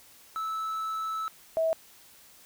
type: tone pair in turn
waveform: triangle / sine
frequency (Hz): 1308 / 648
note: E6 / E5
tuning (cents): -14 / -30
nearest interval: octave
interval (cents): 1216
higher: first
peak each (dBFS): -28 / -23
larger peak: second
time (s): 0.36-1.28 / 1.57-1.73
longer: first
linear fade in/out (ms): 0
effects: white hiss -55 dBFS RMS until 2.45 s